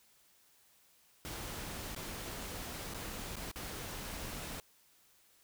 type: noise with dropouts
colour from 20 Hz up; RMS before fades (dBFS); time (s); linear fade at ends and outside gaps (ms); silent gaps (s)
pink; -43; 1.25-4.6; 0; 1.948-1.963 / 2.938-2.945 / 3.356-3.367 / 3.514-3.559
effects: white hiss -67 dBFS RMS until 5.43 s